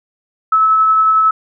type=tone with tremolo; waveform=sine; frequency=1300 Hz; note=E6; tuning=24 cents flat; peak=-7 dBFS; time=0.52-1.31 s; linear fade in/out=5 ms; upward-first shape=triangle; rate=11 Hz; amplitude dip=25%; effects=none